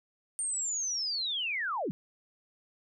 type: linear sweep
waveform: sine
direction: down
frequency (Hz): 8870 to 135.5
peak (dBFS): -30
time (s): 0.39-1.91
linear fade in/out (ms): 0
effects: none